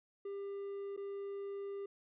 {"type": "tone with dropouts", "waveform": "triangle", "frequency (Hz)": 398.5, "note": "G4", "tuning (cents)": 28, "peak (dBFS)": -38, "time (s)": [0.25, 1.86], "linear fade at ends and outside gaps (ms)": 5, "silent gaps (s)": [0.965, 0.974], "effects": ["resampled to 8000 Hz"]}